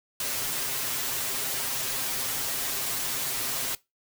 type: noise with comb filter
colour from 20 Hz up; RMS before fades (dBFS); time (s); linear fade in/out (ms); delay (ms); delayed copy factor
white; -30; 0.2-3.75; 2; 7.5; +0.85
effects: noise-tail reverb RT60 0.2 s tail -20 dB re dry